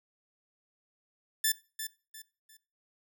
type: tone with echo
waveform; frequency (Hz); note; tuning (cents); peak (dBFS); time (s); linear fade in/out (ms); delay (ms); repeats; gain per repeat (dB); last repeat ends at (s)
5% pulse; 1760; A6; 0; -14; 1.44-1.52; 5; 350; 3; -10; 2.57
effects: noise-tail reverb RT60 0.3 s tail -19 dB re dry